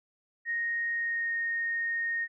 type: tone with pitch glide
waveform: sine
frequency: 1864.7 to 1852.9 Hz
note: A#6 to A#6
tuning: 0 to -11 cents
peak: -28 dBFS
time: 0.45-2.28 s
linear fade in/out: 50 ms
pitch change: -11 cents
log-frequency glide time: 0.92-1.34 s
effects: none